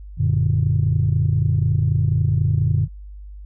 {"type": "chord", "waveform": "sine", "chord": "Gb augmented", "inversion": "none", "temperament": "equal", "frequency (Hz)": [92.5, 116.54, 146.83], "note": ["Gb2", "Bb2", "D3"], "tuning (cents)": [0, 0, 0], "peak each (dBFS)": -19, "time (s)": [0.17, 2.88], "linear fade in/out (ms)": 50, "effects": ["tanh soft clip ceiling -8 dBFS", "added 50 Hz sine -34 dBFS peak until 3.45 s"]}